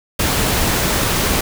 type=noise; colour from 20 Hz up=pink; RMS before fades=-17 dBFS; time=0.19-1.41 s; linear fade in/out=5 ms; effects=none